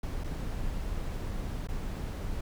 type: noise with dropouts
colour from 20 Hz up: brown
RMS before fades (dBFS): -34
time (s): 0.03-2.41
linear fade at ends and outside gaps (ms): 5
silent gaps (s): 0.238-0.242 / 1.673-1.686
effects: none